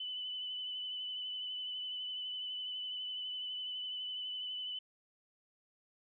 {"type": "tone with vibrato", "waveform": "sine", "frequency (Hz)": 3001, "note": "F#7", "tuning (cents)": 24, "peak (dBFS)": -38, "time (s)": [0, 4.79], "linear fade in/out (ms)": 5, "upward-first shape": "sine", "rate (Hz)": 12, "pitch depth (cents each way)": 22, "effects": []}